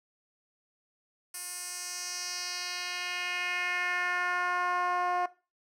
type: tone with band-pass filter sweep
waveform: 10% pulse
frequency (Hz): 357.5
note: F4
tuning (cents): +41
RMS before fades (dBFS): -32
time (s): 1.34-5.26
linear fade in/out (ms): 5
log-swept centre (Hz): 10000 to 800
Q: 2
effects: noise-tail reverb RT60 0.3 s tail -18 dB re dry

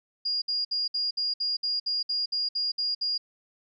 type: tone bursts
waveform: sine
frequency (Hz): 4842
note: D#8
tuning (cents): -48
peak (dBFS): -25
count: 13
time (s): 0.25-3.18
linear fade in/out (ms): 10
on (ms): 170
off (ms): 60
effects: none

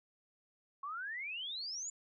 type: exponential sweep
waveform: sine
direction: up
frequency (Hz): 1084 to 7170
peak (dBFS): -39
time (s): 0.83-1.9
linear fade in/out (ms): 5
effects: none

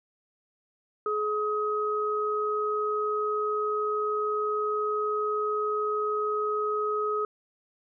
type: tone pair together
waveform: sine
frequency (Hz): 423.5 / 1264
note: G#4 / D#6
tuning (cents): +34 / +27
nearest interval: octave + perfect fifth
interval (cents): 1893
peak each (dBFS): -28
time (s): 1.06-7.25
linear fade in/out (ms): 2
effects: none

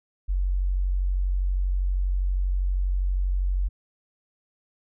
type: tone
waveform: sine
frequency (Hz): 46.25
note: F#1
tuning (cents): 0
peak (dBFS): -21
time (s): 0.28-3.69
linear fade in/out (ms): 20
effects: none

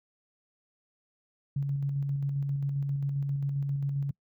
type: tone with tremolo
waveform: sine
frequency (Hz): 140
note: C#3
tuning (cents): +18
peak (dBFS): -26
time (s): 1.56-4.11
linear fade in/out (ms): 5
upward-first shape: square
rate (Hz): 7.5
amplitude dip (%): 25
effects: noise-tail reverb RT60 0.1 s tail -25 dB re dry

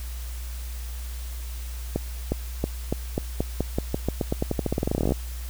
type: accelerating click train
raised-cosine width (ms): 2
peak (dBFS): -10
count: 30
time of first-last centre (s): 1.96-5.121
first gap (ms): 360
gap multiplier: 0.89
effects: added 60 Hz sine -31 dBFS peak until 5.49 s + white hiss -44 dBFS RMS until 5.49 s

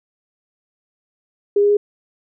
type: tone with pitch steps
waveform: sine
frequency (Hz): 406.8 / 409.6 / 412.5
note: G#4 / G#4 / G#4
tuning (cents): -36 / -24 / -12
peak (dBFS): -11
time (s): 1.56-1.77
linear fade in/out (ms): 5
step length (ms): 70
effects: none

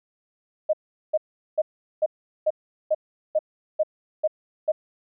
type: tone bursts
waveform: sine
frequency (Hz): 620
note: D#5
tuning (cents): -6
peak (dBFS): -17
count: 10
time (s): 0.69-4.72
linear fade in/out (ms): 10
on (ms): 43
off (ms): 400
effects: none

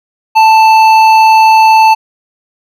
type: tone with hard clipping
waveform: triangle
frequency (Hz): 882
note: A5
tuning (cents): +4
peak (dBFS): -4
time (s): 0.35-1.95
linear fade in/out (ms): 20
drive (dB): 13
effects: none

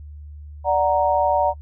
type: chord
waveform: sine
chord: D augmented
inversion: none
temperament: equal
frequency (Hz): 587.3 / 740 / 932.3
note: D5 / F#5 / A#5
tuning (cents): 0 / 0 / 0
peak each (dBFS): -20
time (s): 0.64-1.54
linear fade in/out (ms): 50
effects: noise-tail reverb RT60 0.1 s tail -23 dB re dry + added 74 Hz sine -35 dBFS peak until 1.61 s

